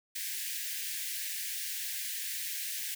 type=high-pass noise; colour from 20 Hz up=white; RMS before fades=-37 dBFS; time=0.15-2.95 s; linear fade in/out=10 ms; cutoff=1600 Hz; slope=96 dB/octave; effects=none